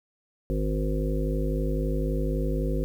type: harmonic tone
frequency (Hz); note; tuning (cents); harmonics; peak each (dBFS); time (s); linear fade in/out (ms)
51.9; G#1; 0; 1 / 3 / 5 / 7 / 9 / 10; -26 / -31 / -33 / -34 / -36 / -36; 0.5-2.84; 0
effects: 9-bit